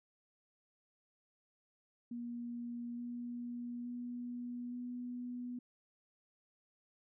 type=tone with pitch steps; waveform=sine; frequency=238.5 / 240.9 / 243.2 / 245.6 Hz; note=A#3 / B3 / B3 / B3; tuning=+40 / -43 / -26 / -9 cents; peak=-40 dBFS; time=2.11-5.59 s; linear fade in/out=5 ms; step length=870 ms; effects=none